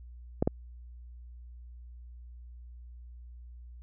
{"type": "clicks", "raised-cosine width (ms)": 2, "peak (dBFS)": -12, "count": 2, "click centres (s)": [0.425, 0.475], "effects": ["added 60 Hz sine -45 dBFS peak until 3.82 s"]}